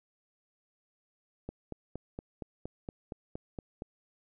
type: click train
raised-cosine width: 2 ms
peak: -25 dBFS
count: 11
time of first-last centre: 1.49-3.821 s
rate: 4.29 Hz
effects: none